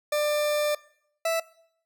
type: tone pair in turn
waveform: 40% pulse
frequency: 595 / 658.7 Hz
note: D5 / E5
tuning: +22 / -1 cents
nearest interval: major second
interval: 177 cents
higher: second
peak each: -22 dBFS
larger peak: neither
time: 0.12-0.75 / 1.25-1.4 s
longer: first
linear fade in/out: 5 ms
effects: noise-tail reverb RT60 0.7 s tail -22 dB re dry